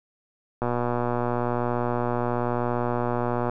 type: click train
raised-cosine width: 1 ms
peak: -12 dBFS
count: 349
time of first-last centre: 0.62-3.496 s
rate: 121 Hz
effects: none